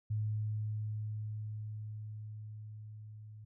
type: tone with level ramp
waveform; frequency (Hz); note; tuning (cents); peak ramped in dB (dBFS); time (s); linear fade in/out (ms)
sine; 107.1; A2; -46; -31 to -48; 0.1-3.45; 10
effects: none